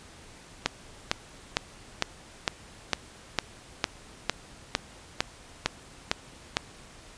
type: click train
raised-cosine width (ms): 0.2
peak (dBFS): -5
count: 14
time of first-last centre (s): 0.66-6.569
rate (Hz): 2.2
effects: pink hiss -50 dBFS RMS until 7.17 s + resampled to 22050 Hz